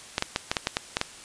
clicks, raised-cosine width 0.2 ms, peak -6 dBFS, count 9, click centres 0.181 / 0.224 / 0.361 / 0.515 / 0.568 / 0.671 / 0.769 / 0.969 / 1.014 s, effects white hiss -45 dBFS RMS until 1.24 s + resampled to 22050 Hz

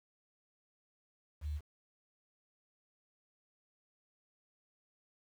sine tone with quantisation, 74.6 Hz, D2, 28 cents sharp, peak -35 dBFS, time 1.41-1.61 s, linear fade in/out 50 ms, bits 10, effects none

